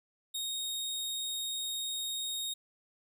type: tone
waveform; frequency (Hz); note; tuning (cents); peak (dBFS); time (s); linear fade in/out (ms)
sawtooth; 3729; A#7; 0; -31; 0.34-2.54; 10
effects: none